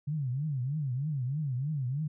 sine tone with vibrato, 138.59 Hz, C#3, in tune, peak -29 dBFS, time 0.07-2.08 s, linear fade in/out 10 ms, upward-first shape triangle, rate 3.2 Hz, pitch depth 250 cents each way, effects none

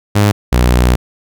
sawtooth tone pair in turn, 103 / 61.24 Hz, G#2 / B1, -14 / -14 cents, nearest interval major sixth, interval 900 cents, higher first, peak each -4 dBFS, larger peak neither, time 0.15-0.32 / 0.52-0.96 s, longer second, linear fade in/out 10 ms, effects none

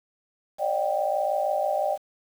sine tone cluster, 561 / 607 / 723 / 784 Hz, C#5 / D#5 / F#5 / G5, +21 / -43 / -40 / 0 cents, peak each -30 / -26 / -32 / -27 dBFS, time 0.58-1.98 s, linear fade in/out 50 ms, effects 8-bit

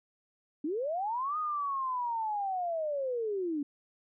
sine linear two-way sweep, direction up then down, 277 to 1252 to 277 Hz, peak -30 dBFS, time 0.64-3.63 s, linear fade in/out 5 ms, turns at 1.38 s, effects none

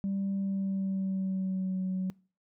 sine tone with pitch glide, 196 to 186.72 Hz, G3 to F#3, 0 to +16 cents, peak -27 dBFS, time 0.04-2.1 s, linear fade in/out 0 ms, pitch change -84 cents, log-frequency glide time 0.35-1.82 s, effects noise-tail reverb RT60 0.4 s tail -26 dB re dry + tanh soft clip ceiling -26 dBFS

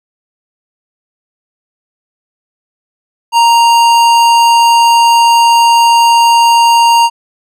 sine tone with hard clipping, 932.3 Hz, A#5, in tune, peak -6 dBFS, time 3.32-7.1 s, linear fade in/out 50 ms, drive 16 dB, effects none

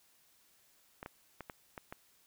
clicks, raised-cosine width 0.5 ms, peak -28 dBFS, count 6, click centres 1.029 / 1.061 / 1.407 / 1.498 / 1.778 / 1.925 s, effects white hiss -68 dBFS RMS until 2.26 s

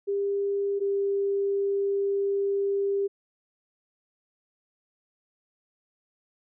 sine tone pair in turn, 400 / 397.7 Hz, G4 / G4, +35 / +25 cents, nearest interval unison, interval 10 cents, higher first, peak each -24 / -23 dBFS, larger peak second, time 0.07-0.8 / 0.8-3.08 s, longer second, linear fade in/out 20 ms, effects none

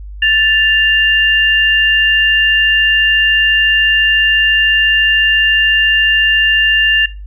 sine tone pair together, 1760.1 / 2794 Hz, A6 / F7, 0 / 0 cents, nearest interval minor sixth, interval 800 cents, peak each -11 dBFS, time 0.22-7.06 s, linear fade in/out 5 ms, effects noise-tail reverb RT60 0.3 s tail -20 dB re dry + added 50 Hz sine -26 dBFS peak until 7.26 s

